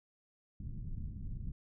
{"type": "low-pass noise", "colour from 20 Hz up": "pink", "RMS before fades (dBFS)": -41, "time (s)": [0.6, 1.52], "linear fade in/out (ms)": 5, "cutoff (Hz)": 190, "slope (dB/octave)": 24, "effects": []}